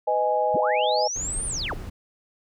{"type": "chord", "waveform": "sine", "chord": "G# minor", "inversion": "first", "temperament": "equal with one note detuned", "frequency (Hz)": [502.5, 622.3, 830.6], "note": ["B4", "D#5", "G#5"], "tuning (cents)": [30, 0, 0], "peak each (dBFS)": [-26, -24, -23], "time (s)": [0.07, 1.08], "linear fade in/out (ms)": 10}
{"type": "linear two-way sweep", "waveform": "sine", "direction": "up then down", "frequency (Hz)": [76.8, 9397, 196.1], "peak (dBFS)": -27, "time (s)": [0.54, 1.74], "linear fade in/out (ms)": 5, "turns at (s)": 1.46}
{"type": "noise", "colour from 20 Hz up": "brown", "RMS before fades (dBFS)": -34, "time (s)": [1.15, 1.9], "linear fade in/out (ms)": 10}
{"effects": []}